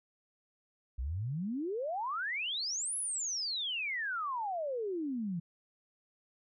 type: exponential two-way sweep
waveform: sine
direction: up then down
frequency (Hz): 57.3 to 10940 to 162.4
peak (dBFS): -33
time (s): 0.98-5.4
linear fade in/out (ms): 10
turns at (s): 2.97
effects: none